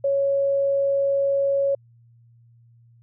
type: tone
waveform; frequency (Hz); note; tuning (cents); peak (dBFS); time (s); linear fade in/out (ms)
sine; 554.4; C#5; 0; -18; 0.04-1.75; 5
effects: added 117 Hz sine -51 dBFS peak until 3.02 s